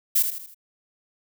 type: noise with echo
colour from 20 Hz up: violet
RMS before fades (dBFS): -19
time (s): 0.15-0.23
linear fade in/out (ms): 10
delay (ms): 79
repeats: 4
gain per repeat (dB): -7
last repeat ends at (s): 0.546
effects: none